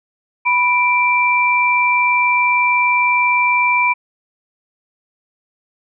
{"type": "tone pair together", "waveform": "sine", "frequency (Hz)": [986.5, 2349], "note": ["B5", "D7"], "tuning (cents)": [-2, 0], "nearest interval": "octave + minor third", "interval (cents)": 1502, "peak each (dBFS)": [-15, -14], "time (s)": [0.45, 3.94], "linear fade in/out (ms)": 20, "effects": []}